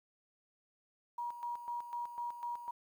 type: tone with tremolo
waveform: sine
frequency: 955 Hz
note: A#5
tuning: 42 cents sharp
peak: -36 dBFS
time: 1.18-2.71 s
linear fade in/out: 5 ms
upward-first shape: square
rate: 4 Hz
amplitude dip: 65%
effects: 11-bit